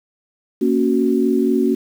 sine chord, F# major, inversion first, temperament equal, 233.1 / 277.2 / 370 Hz, A#3 / C#4 / F#4, 0 / 0 / 0 cents, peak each -18 dBFS, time 0.61-1.75 s, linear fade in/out 10 ms, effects 7-bit

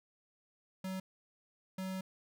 square tone bursts at uneven times, 188.5 Hz, F#3, 32 cents sharp, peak -38 dBFS, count 2, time 0.84-1 / 1.78-2.01 s, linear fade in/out 5 ms, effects none

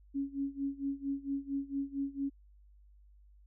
sine tone with tremolo, 277.2 Hz, C#4, in tune, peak -30 dBFS, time 0.14-2.3 s, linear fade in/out 20 ms, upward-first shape sine, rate 4.4 Hz, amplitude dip 90%, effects added 50 Hz sine -57 dBFS peak until 3.46 s

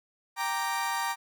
30% pulse chord, G minor, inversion none, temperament equal, 784 / 932.3 / 1174.7 Hz, G5 / Bb5 / D6, 0 / 0 / 0 cents, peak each -32 / -28 / -32 dBFS, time 0.36-1.16 s, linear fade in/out 50 ms, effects none

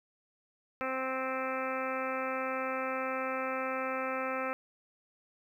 harmonic tone, 261.6 Hz, C4, in tune, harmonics 1 / 2 / 3 / 4 / 5 / 6 / 7 / 8 / 9 / 10, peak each -41 / -36 / -42 / -43 / -37 / -45 / -45 / -46 / -44 / -46 dBFS, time 0.81-4.53 s, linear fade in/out 0 ms, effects 11-bit

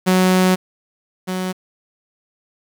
sawtooth tone pair in turn, 185 / 185 Hz, F#3 / F#3, 0 / 0 cents, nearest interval unison, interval 0 cents, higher neither, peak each -8 / -17 dBFS, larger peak first, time 0.06-0.56 / 1.27-1.53 s, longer first, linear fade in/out 20 ms, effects 7-bit

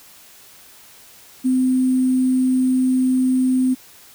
sine tone with sample-and-hold, 257 Hz, C4, 31 cents flat, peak -14 dBFS, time 1.44-3.75 s, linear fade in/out 20 ms, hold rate 8820 Hz, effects white hiss -46 dBFS RMS until 4.14 s

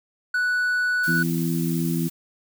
triangle tone, 1480 Hz, F#6, in tune, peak -18 dBFS, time 0.34-1.23 s, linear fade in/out 5 ms
blue noise, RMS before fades -36 dBFS, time 1.03-2.1 s, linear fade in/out 10 ms
harmonic tone, 83.2 Hz, E2, 17 cents sharp, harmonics 2 / 3 / 4, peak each -23 / -27 / -29 dBFS, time 1.07-2.09 s, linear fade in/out 20 ms
effects none

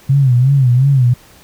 sine tone with vibrato, 130.81 Hz, C3, in tune, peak -7 dBFS, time 0.09-1.14 s, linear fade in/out 10 ms, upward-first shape sine, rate 2.8 Hz, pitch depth 130 cents each way, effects pink hiss -44 dBFS RMS until 1.43 s

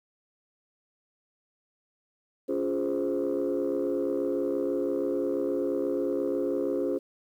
sine chord, Db major seventh, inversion none, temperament equal with one note detuned, 280.7 / 349.2 / 415.3 / 523.3 Hz, Db4 / F4 / Ab4 / C5, +22 / 0 / 0 / 0 cents, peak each -30 dBFS, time 2.48-6.99 s, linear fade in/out 20 ms, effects tanh soft clip ceiling -20 dBFS + 10-bit

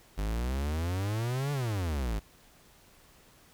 45% pulse exponential two-way sweep, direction up then down, 49 to 146.83 to 49 Hz, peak -29 dBFS, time 0.17-2.2 s, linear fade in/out 20 ms, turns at 1.52 s, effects pink hiss -59 dBFS RMS until 3.53 s

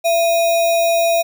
sine tone with sample-and-hold, 672 Hz, E5, 33 cents sharp, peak -12 dBFS, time 0.04-1.23 s, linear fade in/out 20 ms, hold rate 3150 Hz, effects none

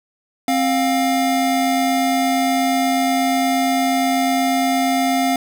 square tone pair together, 264.8 / 706 Hz, C4 / F5, +21 / +19 cents, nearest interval octave + perfect fourth, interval 1698 cents, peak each -19 dBFS, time 0.48-5.36 s, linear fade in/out 2 ms, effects none

